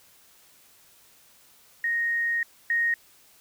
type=tone pair in turn; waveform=sine; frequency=1864.7 / 1864.7 Hz; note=A#6 / A#6; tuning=0 / 0 cents; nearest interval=unison; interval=0 cents; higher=neither; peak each=-23 / -21 dBFS; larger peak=second; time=1.84-2.43 / 2.7-2.94 s; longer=first; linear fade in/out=2 ms; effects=white hiss -57 dBFS RMS until 3.4 s